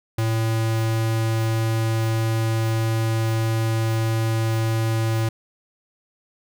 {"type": "tone", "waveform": "square", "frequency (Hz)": 112.3, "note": "A2", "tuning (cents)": 36, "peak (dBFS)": -20, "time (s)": [0.18, 5.29], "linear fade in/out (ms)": 5, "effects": []}